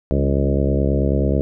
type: harmonic tone with a mistuned harmonic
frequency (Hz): 69.3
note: C#2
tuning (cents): 0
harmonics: 1 / 2 / 3 / 4 / 5 / 6 / 7 / 8 / 9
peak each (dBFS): -19 / -22 / -24 / -25 / -26 / -27 / -27 / -28 / -29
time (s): 0.11-1.41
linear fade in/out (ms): 0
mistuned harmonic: 3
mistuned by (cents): -34
effects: none